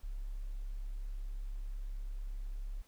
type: tone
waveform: sine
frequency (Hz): 34.38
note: C#1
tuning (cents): -13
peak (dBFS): -37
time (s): 0.03-2.82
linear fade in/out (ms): 10
effects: pink hiss -67 dBFS RMS until 2.87 s